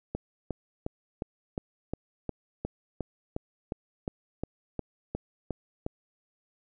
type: click train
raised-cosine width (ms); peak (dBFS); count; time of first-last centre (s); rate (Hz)
2; -18; 17; 0.15-5.864; 2.8
effects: none